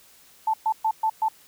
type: tone bursts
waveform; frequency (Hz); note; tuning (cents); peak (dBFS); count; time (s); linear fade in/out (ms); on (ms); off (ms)
sine; 880; A5; 0; -19; 5; 0.47-1.285; 5; 67; 120
effects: white hiss -54 dBFS RMS until 1.47 s